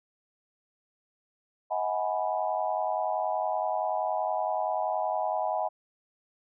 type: chord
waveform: sine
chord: G# minor seventh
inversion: second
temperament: equal with one note detuned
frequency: 635.3 / 740 / 830.6 / 987.8 Hz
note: D#5 / F#5 / G#5 / B5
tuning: +36 / 0 / 0 / 0 cents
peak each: -31 / -31 / -32 / -35 dBFS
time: 1.7-5.69 s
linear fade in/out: 20 ms
effects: none